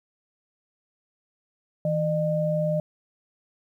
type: tone pair together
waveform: sine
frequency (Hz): 160.96 / 607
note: E3 / D#5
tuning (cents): -41 / -43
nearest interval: octave + major seventh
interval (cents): 2298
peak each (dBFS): -25 / -24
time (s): 1.85-2.8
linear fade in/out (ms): 2
effects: 10-bit